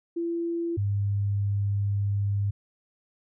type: tone pair in turn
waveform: sine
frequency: 338.3 / 100.81 Hz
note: E4 / G2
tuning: +45 / +49 cents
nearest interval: octave + major sixth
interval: 2096 cents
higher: first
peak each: -26 / -23 dBFS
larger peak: second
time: 0.16-0.77 / 0.77-2.51 s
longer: second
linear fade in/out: 10 ms
effects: none